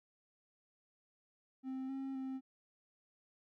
triangle tone with pitch steps, 262.4 / 268.7 / 263.9 Hz, C4 / C4 / C4, +5 / +46 / +15 cents, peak -37 dBFS, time 1.63-2.41 s, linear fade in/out 50 ms, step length 260 ms, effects none

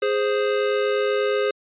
square tone pair together, 415 / 523.3 Hz, G#4 / C5, -1 / 0 cents, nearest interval major third, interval 401 cents, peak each -22 / -24 dBFS, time 0.02-1.51 s, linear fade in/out 5 ms, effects resampled to 8000 Hz

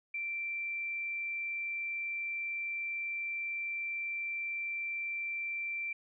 sine tone, 2349 Hz, D7, in tune, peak -34 dBFS, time 0.14-5.93 s, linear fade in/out 5 ms, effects none

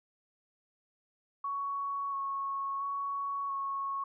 sine tone with vibrato, 1108.7 Hz, C#6, in tune, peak -32 dBFS, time 1.44-4.04 s, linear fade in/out 5 ms, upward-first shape square, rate 0.73 Hz, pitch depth 12 cents each way, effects none

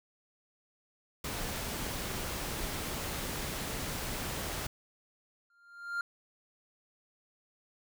pink noise, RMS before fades -37 dBFS, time 1.24-4.67 s, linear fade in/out 5 ms
triangle tone with exponential growth, 1396.9 Hz, F6, in tune, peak -27 dBFS, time 5.5-6.01 s, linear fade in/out 2 ms, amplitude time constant 110 ms
effects none

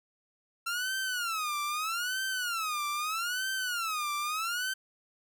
sawtooth tone with vibrato, 1351 Hz, E6, 42 cents sharp, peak -27 dBFS, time 0.66-4.74 s, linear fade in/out 10 ms, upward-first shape sine, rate 0.79 Hz, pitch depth 240 cents each way, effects none

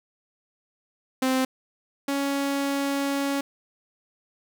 sawtooth tone pair in turn, 260.4 / 278.8 Hz, C4 / C#4, -8 / +10 cents, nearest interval minor second, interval 118 cents, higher second, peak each -17 / -20 dBFS, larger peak first, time 1.22-1.45 / 2.08-3.41 s, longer second, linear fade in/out 5 ms, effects none

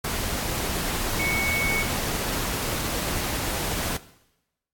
sine tone in noise, 2220 Hz, C#7, 2 cents sharp, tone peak -25 dBFS, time 1.19-1.83 s, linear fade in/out 5 ms, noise pink, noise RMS -28 dBFS, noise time 0.04-3.97 s, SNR 0 dB, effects noise-tail reverb RT60 0.9 s tail -17 dB re dry + AAC 64 kbps

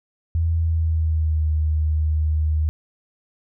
sine tone with pitch glide, 82.41 to 77.34 Hz, E2 to D#2, 0 to -10 cents, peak -17 dBFS, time 0.35-2.69 s, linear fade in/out 0 ms, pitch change -110 cents, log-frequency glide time 0.56-1.49 s, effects none

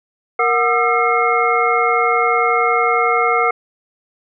sine tone cluster, 467.6 / 733 / 1210 / 1341 / 2149 Hz, A#4 / F#5 / D#6 / E6 / C7, +5 / -16 / -49 / +29 / +46 cents, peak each -19 dBFS, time 0.39-3.51 s, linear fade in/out 5 ms, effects none

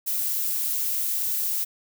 violet noise, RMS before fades -26 dBFS, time 0.06-1.65 s, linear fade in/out 20 ms, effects none

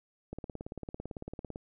click train, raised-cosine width 2 ms, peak -26 dBFS, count 23, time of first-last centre 0.33-1.559 s, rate 17.9 Hz, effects none

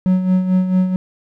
triangle tone with tremolo, 185 Hz, F#3, in tune, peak -8 dBFS, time 0.06-0.96 s, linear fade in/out 0 ms, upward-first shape sine, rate 4.5 Hz, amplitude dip 60%, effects none

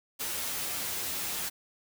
white noise with comb filter, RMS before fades -34 dBFS, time 0.19-1.5 s, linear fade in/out 20 ms, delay 11 ms, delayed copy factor +0.55, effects none

